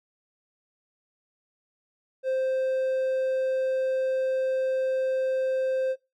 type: tone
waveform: triangle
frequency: 523.3 Hz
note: C5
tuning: in tune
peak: -22 dBFS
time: 2.23-5.96 s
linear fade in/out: 50 ms
effects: noise-tail reverb RT60 0.2 s tail -17 dB re dry